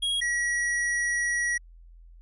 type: tone pair in turn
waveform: square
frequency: 3294 / 1919.1 Hz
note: G#7 / A#6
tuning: -15 / +50 cents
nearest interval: major sixth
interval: 935 cents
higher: first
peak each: -25 dBFS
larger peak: neither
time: 0.02-0.21 / 0.21-1.58 s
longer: second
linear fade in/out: 10 ms
effects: added 42 Hz sine -47 dBFS peak until 2.21 s + resampled to 24000 Hz